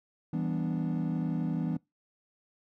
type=chord; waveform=triangle; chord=E minor seventh; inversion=none; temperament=equal; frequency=164.81 / 196 / 246.9 / 293.7 Hz; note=E3 / G3 / B3 / D4; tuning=0 / 0 / 0 / 0 cents; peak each=-29 / -34 / -32 / -34 dBFS; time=0.33-1.77 s; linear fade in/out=5 ms; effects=noise-tail reverb RT60 0.2 s tail -23 dB re dry + tanh soft clip ceiling -20 dBFS